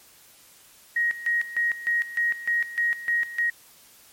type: tone with tremolo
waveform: sine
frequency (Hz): 1885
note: A#6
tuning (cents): +19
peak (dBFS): -20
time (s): 0.96-3.5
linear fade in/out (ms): 5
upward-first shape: square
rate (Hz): 3.3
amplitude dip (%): 80
effects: white hiss -53 dBFS RMS until 4.12 s + MP3 64 kbps